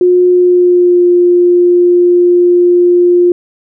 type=tone with pitch glide; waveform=sine; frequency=359.7 to 352.9 Hz; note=F#4 to F4; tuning=-49 to +18 cents; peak=-4 dBFS; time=0.01-3.32 s; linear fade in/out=2 ms; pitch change=-33 cents; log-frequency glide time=0.29-1.06 s; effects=none